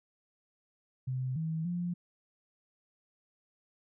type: tone with pitch steps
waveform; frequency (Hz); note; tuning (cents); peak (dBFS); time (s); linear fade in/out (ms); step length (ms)
sine; 129.1 / 160.6 / 175.3; C3 / E3 / F3; -23 / -45 / +7; -31; 1.07-1.94; 10; 290
effects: none